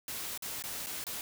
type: noise with dropouts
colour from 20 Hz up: white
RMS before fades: -39 dBFS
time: 0.08-1.21 s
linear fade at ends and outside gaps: 1 ms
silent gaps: 0.376-0.423 / 0.624-0.638 / 0.862-0.868 / 1.04-1.067 s
effects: none